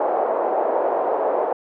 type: band-pass noise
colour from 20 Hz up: white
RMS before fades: -21 dBFS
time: 0-1.53 s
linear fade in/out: 5 ms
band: 440 to 760 Hz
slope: 24 dB/octave
effects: none